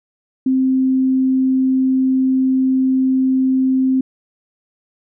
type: tone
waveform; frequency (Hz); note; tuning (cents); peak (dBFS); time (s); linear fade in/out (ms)
sine; 261.6; C4; 0; -12; 0.46-4.01; 5
effects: none